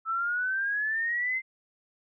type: exponential sweep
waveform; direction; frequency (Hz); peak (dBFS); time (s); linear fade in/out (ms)
sine; up; 1309 to 2093; -26; 0.05-1.42; 50
effects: none